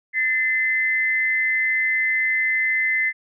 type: tone pair together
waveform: sine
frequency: 1772 / 2059 Hz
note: A6 / C7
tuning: +12 / -28 cents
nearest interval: minor third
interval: 260 cents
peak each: -24 / -19 dBFS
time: 0.13-3.13 s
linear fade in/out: 50 ms
effects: none